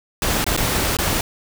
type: noise with dropouts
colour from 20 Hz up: pink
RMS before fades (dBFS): -20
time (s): 0.22-1.21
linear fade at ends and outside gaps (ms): 1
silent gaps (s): 0.443-0.465 / 0.565-0.575 / 0.969-0.987
effects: none